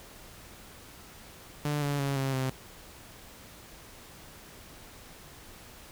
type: tone with pitch steps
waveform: sawtooth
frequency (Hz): 147.5 / 143.22 / 139.06 / 135.02 / 131.1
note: D3 / D3 / C#3 / C#3 / C3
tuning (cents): +8 / -43 / +6 / -45 / +4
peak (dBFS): -24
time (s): 1.65-2.5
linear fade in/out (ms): 2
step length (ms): 170
effects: pink hiss -50 dBFS RMS until 5.91 s